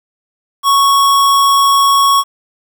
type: tone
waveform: square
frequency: 1108.7 Hz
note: C#6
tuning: in tune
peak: -8 dBFS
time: 0.63-2.24 s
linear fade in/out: 50 ms
effects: 7-bit